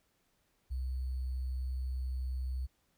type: tone with sample-and-hold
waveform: sine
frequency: 64.2 Hz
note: C2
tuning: 32 cents flat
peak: -33 dBFS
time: 0.7-2.67 s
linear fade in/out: 20 ms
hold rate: 4410 Hz
effects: pink hiss -75 dBFS RMS until 2.97 s